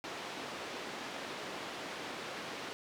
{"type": "band-pass noise", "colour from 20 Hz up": "pink", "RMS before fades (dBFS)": -43, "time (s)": [0.04, 2.73], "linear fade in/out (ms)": 0, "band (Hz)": [290, 4300], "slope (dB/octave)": 12, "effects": []}